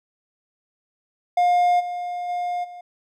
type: tone with level steps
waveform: triangle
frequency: 710 Hz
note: F5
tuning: 28 cents sharp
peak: -13 / -24 / -21 / -34 dBFS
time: 1.37-2.81 s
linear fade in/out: 5 ms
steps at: 1.79 / 2.28 / 2.63 s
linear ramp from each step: 20 ms
effects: none